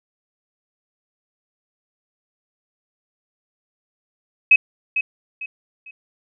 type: tone with echo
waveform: sine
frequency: 2550 Hz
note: D#7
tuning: 42 cents sharp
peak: -7 dBFS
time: 4.51-4.56 s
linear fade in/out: 5 ms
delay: 450 ms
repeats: 3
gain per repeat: -10 dB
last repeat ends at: 5.91 s
effects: none